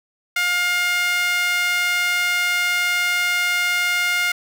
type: tone with high-pass filter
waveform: sawtooth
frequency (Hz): 709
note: F5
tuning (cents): +26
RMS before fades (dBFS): -20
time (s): 0.36-4.32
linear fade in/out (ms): 5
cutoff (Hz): 1800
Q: 4.8
effects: none